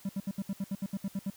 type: tone bursts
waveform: triangle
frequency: 196 Hz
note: G3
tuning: in tune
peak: -28 dBFS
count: 12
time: 0.05-1.302 s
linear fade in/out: 5 ms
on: 42 ms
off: 68 ms
effects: white hiss -56 dBFS RMS until 1.36 s